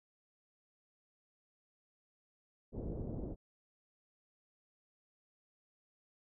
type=low-pass noise; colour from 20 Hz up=pink; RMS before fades=-41 dBFS; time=2.72-3.36 s; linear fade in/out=50 ms; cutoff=520 Hz; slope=24 dB/octave; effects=none